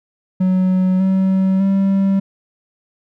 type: tone with pitch steps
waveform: triangle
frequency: 185.6 / 190.16 / 194.83 Hz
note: F#3 / F#3 / G3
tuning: +6 / +48 / -10 cents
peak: -10 dBFS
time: 0.4-2.2 s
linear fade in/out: 10 ms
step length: 600 ms
effects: none